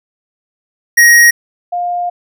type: tone pair in turn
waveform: square / sine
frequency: 1885 / 706.1 Hz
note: A#6 / F5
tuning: +19 / +19 cents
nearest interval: octave + perfect fourth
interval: 1700 cents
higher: first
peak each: -4 / -14 dBFS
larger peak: first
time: 0.97-1.31 / 1.72-2.1 s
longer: second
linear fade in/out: 10 ms
effects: none